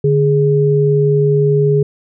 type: tone pair together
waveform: sine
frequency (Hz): 146.83 / 415.3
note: D3 / G#4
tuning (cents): 0 / 0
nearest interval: octave + tritone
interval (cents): 1800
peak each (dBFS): -12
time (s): 0.04-1.83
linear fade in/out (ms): 5
effects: none